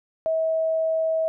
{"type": "tone", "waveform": "sine", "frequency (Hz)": 644, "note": "E5", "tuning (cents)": -41, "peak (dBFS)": -20, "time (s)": [0.26, 1.28], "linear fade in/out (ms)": 0, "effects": []}